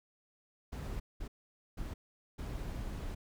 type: noise bursts at uneven times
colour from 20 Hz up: brown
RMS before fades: -40 dBFS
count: 4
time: 0.72-1 / 1.2-1.28 / 1.77-1.94 / 2.38-3.15 s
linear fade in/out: 10 ms
effects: none